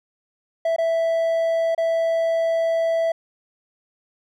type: tone with dropouts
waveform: triangle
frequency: 659.3 Hz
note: E5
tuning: in tune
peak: -16 dBFS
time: 0.65-3.12 s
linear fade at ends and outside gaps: 5 ms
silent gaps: 0.763-0.783 / 1.749-1.778 s
effects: none